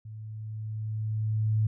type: tone with level ramp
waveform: sine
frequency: 108.6 Hz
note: A2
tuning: 22 cents flat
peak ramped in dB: -39 to -21 dBFS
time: 0.05-1.67 s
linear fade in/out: 5 ms
effects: none